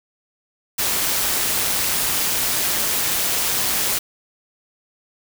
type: noise with amplitude modulation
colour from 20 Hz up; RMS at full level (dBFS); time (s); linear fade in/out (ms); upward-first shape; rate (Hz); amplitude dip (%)
white; -19; 0.78-3.99; 10; sine; 192; 40
effects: none